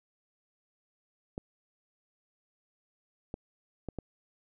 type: clicks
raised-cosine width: 2 ms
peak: -23 dBFS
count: 4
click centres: 1.379 / 3.341 / 3.887 / 3.987 s
effects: none